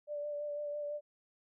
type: tone with vibrato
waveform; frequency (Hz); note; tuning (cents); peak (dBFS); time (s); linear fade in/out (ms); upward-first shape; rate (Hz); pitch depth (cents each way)
sine; 587.3; D5; 0; -36; 0.07-1.01; 50; sine; 6; 19
effects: none